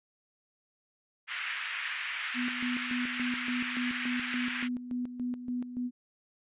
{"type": "band-pass noise", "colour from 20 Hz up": "pink", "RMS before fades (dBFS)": -36, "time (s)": [1.27, 4.69], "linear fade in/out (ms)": 50, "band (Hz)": [1600, 2800], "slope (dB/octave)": 24}
{"type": "tone with tremolo", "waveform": "sine", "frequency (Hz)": 246.9, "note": "B3", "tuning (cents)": 0, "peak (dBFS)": -30, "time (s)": [2.34, 5.91], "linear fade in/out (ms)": 50, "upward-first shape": "square", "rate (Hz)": 3.5, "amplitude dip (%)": 65}
{"effects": ["resampled to 8000 Hz"]}